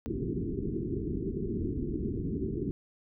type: low-pass noise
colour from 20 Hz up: white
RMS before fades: -33 dBFS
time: 0.06-2.71 s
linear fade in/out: 0 ms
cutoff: 410 Hz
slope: 96 dB/octave
effects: none